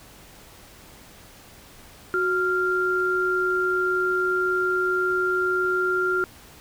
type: tone pair together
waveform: sine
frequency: 368.2 / 1390.1 Hz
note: F#4 / F6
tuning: -8 / -8 cents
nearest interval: octave + major seventh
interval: 2300 cents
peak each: -24 / -22 dBFS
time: 2.14-6.24 s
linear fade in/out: 0 ms
effects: pink hiss -48 dBFS RMS until 6.6 s